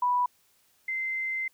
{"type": "tone pair in turn", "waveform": "sine", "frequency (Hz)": [985, 2075], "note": ["B5", "C7"], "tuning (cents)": [-5, -15], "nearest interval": "octave + minor second", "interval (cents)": 1290, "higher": "second", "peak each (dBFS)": [-22, -28], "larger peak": "first", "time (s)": [[0.02, 0.26], [0.88, 1.48]], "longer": "second", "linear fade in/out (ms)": 5, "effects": ["white hiss -66 dBFS RMS until 1.53 s"]}